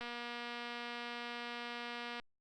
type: click train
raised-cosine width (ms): 0.3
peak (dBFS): -28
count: 524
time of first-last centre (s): 0.01-2.198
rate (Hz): 239
effects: Opus 48 kbps

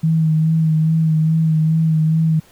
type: tone with vibrato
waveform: sine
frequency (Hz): 159.1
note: D#3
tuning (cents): +39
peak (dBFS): -12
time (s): 0.03-2.4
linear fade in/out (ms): 10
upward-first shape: sine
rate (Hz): 2.4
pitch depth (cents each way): 27
effects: pink hiss -50 dBFS RMS until 2.51 s

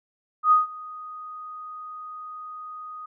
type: tone with ADSR envelope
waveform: sine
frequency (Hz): 1244.5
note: D#6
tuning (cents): 0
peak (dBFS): -12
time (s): 0.43-3.06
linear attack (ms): 85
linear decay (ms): 150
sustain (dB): -23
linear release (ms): 7
effects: none

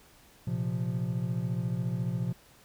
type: chord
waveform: triangle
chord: Bb suspended second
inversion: none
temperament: equal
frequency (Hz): 116.54 / 130.81 / 174.61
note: Bb2 / C3 / F3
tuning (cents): 0 / 0 / 0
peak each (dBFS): -31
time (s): 0.47-2.33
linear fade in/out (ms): 5
effects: pink hiss -58 dBFS RMS until 2.64 s

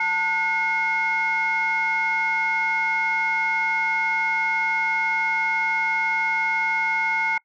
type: tone cluster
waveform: sine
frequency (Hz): 894 / 1456 / 2158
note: A5 / F#6 / C#7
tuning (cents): +27 / -28 / -47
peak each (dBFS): -24 / -27 / -21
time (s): 0-7.38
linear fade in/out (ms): 5
effects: noise-tail reverb RT60 0.1 s tail -25 dB re dry + tanh soft clip ceiling -14 dBFS

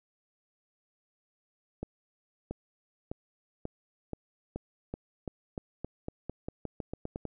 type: accelerating click train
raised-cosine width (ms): 2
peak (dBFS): -22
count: 19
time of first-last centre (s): 1.83-7.253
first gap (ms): 680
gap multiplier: 0.89
effects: none

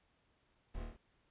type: noise with echo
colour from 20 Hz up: brown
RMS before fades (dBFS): -45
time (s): 0.74-0.84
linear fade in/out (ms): 10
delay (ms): 26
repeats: 5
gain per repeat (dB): -2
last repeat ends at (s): 0.97
effects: pink hiss -75 dBFS RMS until 1.3 s + resampled to 8000 Hz

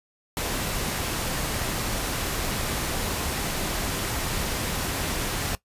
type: noise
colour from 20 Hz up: pink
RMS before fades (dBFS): -28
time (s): 0.37-5.55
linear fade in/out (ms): 0
effects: noise-tail reverb RT60 0.1 s tail -18 dB re dry + resampled to 32000 Hz

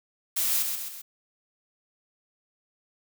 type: noise with echo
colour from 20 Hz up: blue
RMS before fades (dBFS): -26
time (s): 0.36-0.63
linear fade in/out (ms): 10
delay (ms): 130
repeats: 3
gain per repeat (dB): -5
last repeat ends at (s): 1.02
effects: none

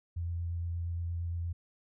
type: tone with vibrato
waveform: sine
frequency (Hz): 85.3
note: F2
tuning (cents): -40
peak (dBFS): -32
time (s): 0.16-1.53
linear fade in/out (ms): 10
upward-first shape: square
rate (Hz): 8.6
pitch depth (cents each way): 11
effects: none

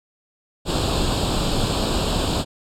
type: noise with comb filter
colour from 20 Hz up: pink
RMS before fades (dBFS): -21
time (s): 0.65-2.45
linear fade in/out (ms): 50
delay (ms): 0.25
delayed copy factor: +0.8
effects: low-pass 7000 Hz 12 dB/octave

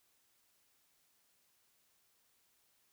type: silence
effects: white hiss -74 dBFS RMS until 2.92 s

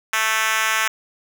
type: tone with high-pass filter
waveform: 5% pulse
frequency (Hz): 220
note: A3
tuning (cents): 0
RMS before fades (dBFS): -20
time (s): 0.13-0.88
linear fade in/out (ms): 5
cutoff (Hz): 1300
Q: 1.1
effects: none

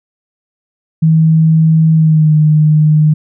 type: tone with pitch glide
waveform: sine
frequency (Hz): 160 to 153.22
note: D#3 to D#3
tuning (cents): +49 to -26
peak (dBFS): -5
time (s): 1.02-3.14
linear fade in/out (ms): 10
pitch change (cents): -75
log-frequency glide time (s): 1.94-2.34
effects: none

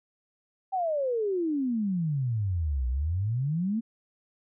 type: exponential two-way sweep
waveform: sine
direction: down then up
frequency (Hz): 784 to 60 to 235.5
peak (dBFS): -25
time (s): 0.72-3.81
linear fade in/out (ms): 20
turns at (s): 2.88
effects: none

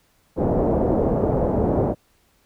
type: low-pass noise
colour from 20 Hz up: white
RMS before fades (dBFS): -20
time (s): 0.36-1.95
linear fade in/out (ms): 50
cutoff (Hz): 620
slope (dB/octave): 24
effects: pink hiss -62 dBFS RMS until 2.45 s

